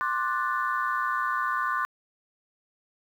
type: chord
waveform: sine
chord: D dominant seventh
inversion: third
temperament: equal with one note detuned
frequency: 1054.4 / 1174.7 / 1480 / 1760 Hz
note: C6 / D6 / F#6 / A6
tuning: +13 / 0 / 0 / 0 cents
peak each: -29 / -29 / -30 / -34 dBFS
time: 0.01-1.85 s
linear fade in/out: 0 ms
effects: tanh soft clip ceiling -14 dBFS + 9-bit